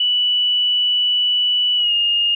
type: tone with pitch glide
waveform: sine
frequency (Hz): 2960 to 2838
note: F#7 to F7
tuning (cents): 0 to +27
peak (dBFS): -14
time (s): 0-2.35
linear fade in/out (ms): 5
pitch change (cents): -73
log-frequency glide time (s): 1.76-1.93
effects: none